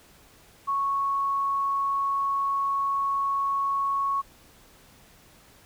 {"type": "tone", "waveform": "sine", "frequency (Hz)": 1106, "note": "C#6", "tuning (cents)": -4, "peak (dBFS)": -23, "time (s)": [0.67, 4.22], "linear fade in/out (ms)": 20, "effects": ["pink hiss -55 dBFS RMS until 5.65 s"]}